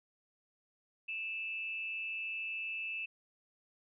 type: tone with amplitude modulation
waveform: sine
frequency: 2637 Hz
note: E7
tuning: in tune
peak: -34 dBFS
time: 1.08-3.06 s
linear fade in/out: 10 ms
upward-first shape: sine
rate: 207 Hz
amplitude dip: 55%
effects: none